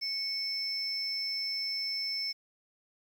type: tone pair together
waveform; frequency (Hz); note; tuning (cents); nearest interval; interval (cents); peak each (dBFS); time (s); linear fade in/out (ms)
sine; 2208 / 5300; C#7 / E8; -7 / +9; octave + minor third; 1516; -39 / -31; 0.01-2.33; 20
effects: tanh soft clip ceiling -25 dBFS + 10-bit